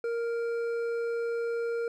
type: tone with hard clipping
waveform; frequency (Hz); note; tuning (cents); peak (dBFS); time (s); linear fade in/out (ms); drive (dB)
sine; 466.2; A#4; 0; -30; 0.04-1.88; 2; 7
effects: none